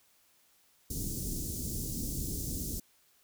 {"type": "band-stop noise", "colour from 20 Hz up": "pink", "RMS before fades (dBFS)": -36, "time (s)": [0.9, 2.8], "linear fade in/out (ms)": 5, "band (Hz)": [340, 5800], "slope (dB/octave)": 24, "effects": ["white hiss -67 dBFS RMS until 3.23 s"]}